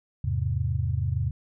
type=chord; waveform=sine; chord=E augmented; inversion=none; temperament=equal; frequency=82.41 / 103.83 / 130.81 Hz; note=E2 / G#2 / B#2; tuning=0 / 0 / 0 cents; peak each=-28 dBFS; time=0.24-1.31 s; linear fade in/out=5 ms; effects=none